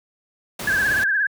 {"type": "noise", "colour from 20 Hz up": "pink", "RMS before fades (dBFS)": -30, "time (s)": [0.59, 1.04], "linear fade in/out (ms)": 5}
{"type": "tone with vibrato", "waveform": "sine", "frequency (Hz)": 1630, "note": "G#6", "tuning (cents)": -33, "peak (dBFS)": -17, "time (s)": [0.67, 1.27], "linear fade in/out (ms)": 5, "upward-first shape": "sine", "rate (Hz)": 17, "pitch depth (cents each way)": 91}
{"effects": ["high-pass 60 Hz 12 dB/octave"]}